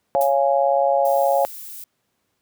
sine chord, Db major, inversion none, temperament just, 554.4 / 693 / 831.5 Hz, Db5 / F5 / Ab5, 0 / -14 / +2 cents, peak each -18 / -20 / -21 dBFS, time 0.15-1.45 s, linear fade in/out 0 ms
violet noise with exponential decay, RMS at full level -26 dBFS, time 0.21-0.39 s, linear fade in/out 1 ms, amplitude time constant 37 ms
violet noise, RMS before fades -36 dBFS, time 1.05-1.84 s, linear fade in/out 2 ms
effects pink hiss -71 dBFS RMS until 2.41 s + high-pass 100 Hz 12 dB/octave

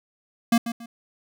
square tone with echo, 233.1 Hz, A#3, in tune, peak -16 dBFS, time 0.52-0.58 s, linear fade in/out 5 ms, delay 140 ms, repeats 2, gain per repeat -11 dB, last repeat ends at 0.86 s, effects none

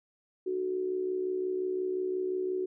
sine tone with amplitude modulation, 370.9 Hz, F#4, 4 cents sharp, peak -26 dBFS, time 0.46-2.66 s, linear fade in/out 10 ms, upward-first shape sine, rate 65.7 Hz, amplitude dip 60%, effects none

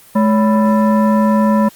sine tone with frequency modulation, 213.5 Hz, G#3, 48 cents sharp, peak -9 dBFS, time 0.15-1.69 s, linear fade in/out 10 ms, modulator 776 Hz, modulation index 0.81, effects white hiss -43 dBFS RMS until 1.75 s + Opus 32 kbps

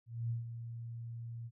sine tone with ADSR envelope, 116.54 Hz, A#2, in tune, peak -32 dBFS, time 0.06-1.51 s, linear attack 240 ms, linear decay 140 ms, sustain -9 dB, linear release 49 ms, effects none

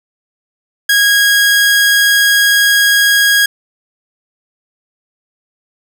sawtooth tone, 1643 Hz, G#6, 19 cents flat, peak -4 dBFS, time 0.89-3.46 s, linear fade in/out 5 ms, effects none

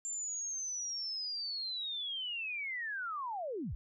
sine linear sweep, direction down, 7330 to 35.13 Hz, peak -36 dBFS, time 0.05-3.75 s, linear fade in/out 0 ms, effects none

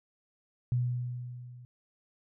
sine tone with level ramp, 123.1 Hz, B2, 5 cents flat, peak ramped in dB -24 to -47 dBFS, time 0.72-1.65 s, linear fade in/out 0 ms, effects none

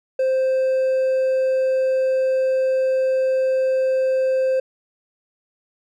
triangle tone with hard clipping, 523.3 Hz, C5, in tune, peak -17 dBFS, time 0.19-4.6 s, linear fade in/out 5 ms, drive 5 dB, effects none

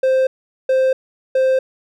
triangle tone bursts, 523.3 Hz, C5, in tune, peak -10 dBFS, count 3, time 0.03-1.59 s, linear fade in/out 5 ms, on 240 ms, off 420 ms, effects none

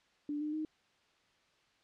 sine tone with pitch steps, 293.7 / 302.1 / 310.8 Hz, D4 / D4 / D#4, 0 / +49 / -2 cents, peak -34 dBFS, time 0.29-0.65 s, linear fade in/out 2 ms, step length 120 ms, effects white hiss -70 dBFS RMS until 1.83 s + low-pass 4000 Hz 12 dB/octave

